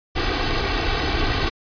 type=noise with comb filter; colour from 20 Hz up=pink; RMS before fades=-21 dBFS; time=0.15-1.5 s; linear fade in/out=20 ms; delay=2.6 ms; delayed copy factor=+0.7; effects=resampled to 11025 Hz